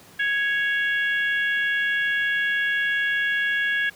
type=harmonic tone; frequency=554.4 Hz; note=C#5; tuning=in tune; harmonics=3 / 4 / 5 / 6; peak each=-21 / -32 / -32 / -34 dBFS; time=0.19-3.9 s; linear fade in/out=10 ms; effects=pink hiss -49 dBFS RMS until 3.95 s + high-pass 100 Hz 12 dB/octave